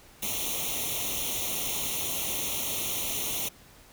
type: noise with comb filter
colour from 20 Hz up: white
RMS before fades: -31 dBFS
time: 0.22-3.49 s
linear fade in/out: 10 ms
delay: 0.31 ms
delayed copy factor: +0.9
effects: pink hiss -54 dBFS RMS until 3.92 s